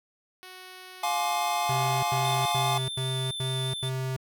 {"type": "tone with pitch glide", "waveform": "5% pulse", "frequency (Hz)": [370, 373.4], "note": ["F#4", "F#4"], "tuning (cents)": [0, 16], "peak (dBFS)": -32, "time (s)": [0.43, 2.52], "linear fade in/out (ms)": 0, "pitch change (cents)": 16, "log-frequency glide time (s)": [1.4, 2.29]}
{"type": "chord", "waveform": "square", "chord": "D half-diminished seventh", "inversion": "first", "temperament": "just", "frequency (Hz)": [704.8, 845.8, 1057.2, 1174.7], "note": ["F5", "Ab5", "C6", "D6"], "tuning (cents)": [16, 31, 18, 0], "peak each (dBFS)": [-30, -30, -35, -35], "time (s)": [1.03, 2.78], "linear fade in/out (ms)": 5}
{"type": "tone bursts", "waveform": "square", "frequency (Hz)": 130.81, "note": "C3", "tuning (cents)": 0, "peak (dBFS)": -29, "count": 6, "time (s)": [1.69, 4.165], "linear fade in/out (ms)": 5, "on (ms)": 340, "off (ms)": 87}
{"type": "tone with vibrato", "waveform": "square", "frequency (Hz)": 3547, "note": "A7", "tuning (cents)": 13, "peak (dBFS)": -33, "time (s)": [2.23, 3.9], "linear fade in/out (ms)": 20, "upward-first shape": "sine", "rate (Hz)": 4.9, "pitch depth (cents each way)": 12}
{"effects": []}